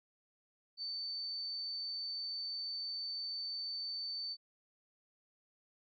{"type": "tone", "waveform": "sine", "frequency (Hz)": 4543, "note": "C#8", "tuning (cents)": 42, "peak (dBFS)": -38, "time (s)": [0.77, 4.37], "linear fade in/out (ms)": 50, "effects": []}